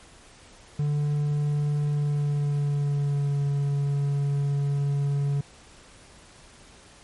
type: tone with pitch glide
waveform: triangle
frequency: 146.83 to 141.66 Hz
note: D3 to C#3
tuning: 0 to +38 cents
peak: -20 dBFS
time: 0.79-5.41 s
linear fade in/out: 5 ms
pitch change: -62 cents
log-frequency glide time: 1.84-3.44 s
effects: pink hiss -51 dBFS RMS until 7.03 s + MP3 48 kbps